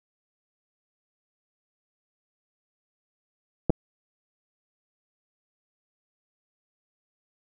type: clicks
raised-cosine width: 2 ms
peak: -8 dBFS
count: 2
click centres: 3.697 / 3.703 s
effects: none